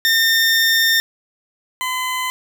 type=tone pair in turn; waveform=20% pulse; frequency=1815 / 1018.6 Hz; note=A#6 / C6; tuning=-47 / -47 cents; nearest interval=minor seventh; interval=1000 cents; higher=first; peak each=-8 / -15 dBFS; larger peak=first; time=0.05-1 / 1.81-2.3 s; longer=first; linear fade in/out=0 ms; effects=none